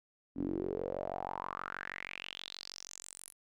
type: tone with band-pass filter sweep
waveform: sawtooth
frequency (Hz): 46.25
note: F#1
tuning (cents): 0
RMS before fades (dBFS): -41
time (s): 0.35-3.34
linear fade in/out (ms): 50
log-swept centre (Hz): 260 to 11000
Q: 5.8
effects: none